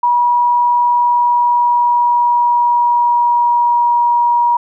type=tone with pitch glide; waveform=sine; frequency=965 to 955 Hz; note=B5 to A#5; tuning=-40 to +42 cents; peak=-9 dBFS; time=0.03-4.57 s; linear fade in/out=5 ms; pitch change=-18 cents; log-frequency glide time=0.9-4.01 s; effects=none